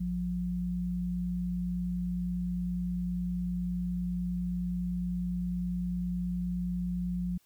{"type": "tone pair together", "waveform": "sine", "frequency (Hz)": [56.13, 178.2], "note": ["A1", "F3"], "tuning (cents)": [35, 35], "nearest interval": "octave + minor sixth", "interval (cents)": 2000, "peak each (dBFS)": [-38, -30], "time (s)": [0, 7.38], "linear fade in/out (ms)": 10, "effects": ["white hiss -68 dBFS RMS until 7.45 s"]}